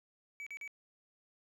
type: tone bursts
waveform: triangle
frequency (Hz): 2285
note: D7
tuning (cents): -48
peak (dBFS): -40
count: 3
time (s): 0.4-0.677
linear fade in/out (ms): 0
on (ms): 65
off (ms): 41
effects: none